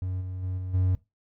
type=tone with level steps; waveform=triangle; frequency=92.5 Hz; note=F#2; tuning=in tune; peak=-26 / -30 / -26 / -29 / -19 dBFS; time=0.02-0.95 s; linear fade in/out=0 ms; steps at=0.2 / 0.42 / 0.57 / 0.73 s; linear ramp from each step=20 ms; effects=noise-tail reverb RT60 0.2 s tail -18 dB re dry